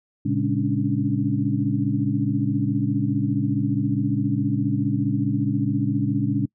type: tone cluster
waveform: sine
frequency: 113.5 / 138.2 / 203.8 / 276.2 / 290.9 Hz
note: A#2 / C#3 / G#3 / C#4 / D4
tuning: -46 / -5 / -32 / -6 / -16 cents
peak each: -26 dBFS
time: 0.25-6.46 s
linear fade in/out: 10 ms
effects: noise-tail reverb RT60 0.1 s tail -25 dB re dry